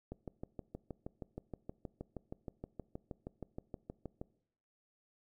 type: click train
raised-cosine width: 2 ms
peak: -29 dBFS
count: 27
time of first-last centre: 0.12-4.214 s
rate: 6.35 Hz
effects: noise-tail reverb RT60 0.7 s tail -21 dB re dry